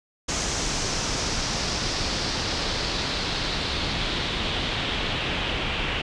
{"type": "noise with low-pass filter sweep", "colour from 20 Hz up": "pink", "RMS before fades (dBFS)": -27, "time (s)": [0.28, 6.02], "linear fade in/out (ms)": 10, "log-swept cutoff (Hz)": [6500, 2900], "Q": 2.8, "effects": ["resampled to 22050 Hz"]}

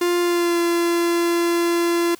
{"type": "tone with pitch glide", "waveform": "45% pulse", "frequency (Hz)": [350.2, 342.2], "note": ["F4", "F4"], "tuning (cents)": [5, -35], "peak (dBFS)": -17, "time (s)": [0.01, 2.15], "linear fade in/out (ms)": 5, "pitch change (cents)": -40, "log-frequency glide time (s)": [0.2, 0.59], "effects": ["white hiss -48 dBFS RMS until 2.19 s"]}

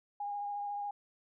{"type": "tone with vibrato", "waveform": "sine", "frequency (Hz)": 816, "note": "G#5", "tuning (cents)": -31, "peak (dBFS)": -35, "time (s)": [0.2, 0.91], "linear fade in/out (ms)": 5, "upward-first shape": "sine", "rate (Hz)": 14, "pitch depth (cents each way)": 14, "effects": []}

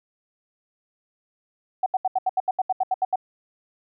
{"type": "tone bursts", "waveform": "sine", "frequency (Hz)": 751, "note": "F#5", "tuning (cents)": 26, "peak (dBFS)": -18, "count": 13, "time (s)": [1.83, 3.158], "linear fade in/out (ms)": 5, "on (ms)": 32, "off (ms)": 76, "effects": []}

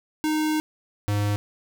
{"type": "tone pair in turn", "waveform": "square", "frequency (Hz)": [308.8, 103.05], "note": ["D#4", "G#2"], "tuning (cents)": [-13, -13], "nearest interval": "octave + perfect fifth", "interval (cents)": 1900, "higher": "first", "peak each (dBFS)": -22, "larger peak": "neither", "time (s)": [[0.24, 0.6], [1.08, 1.36]], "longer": "first", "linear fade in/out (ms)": 0, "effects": []}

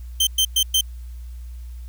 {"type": "tone bursts", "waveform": "sawtooth", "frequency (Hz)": 3118, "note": "G7", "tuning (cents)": -10, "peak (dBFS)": -12, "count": 4, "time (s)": [0.2, 0.81], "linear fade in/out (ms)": 5, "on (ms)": 70, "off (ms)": 110, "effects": ["added 60 Hz sine -32 dBFS peak until 1.88 s", "white hiss -57 dBFS RMS until 1.88 s"]}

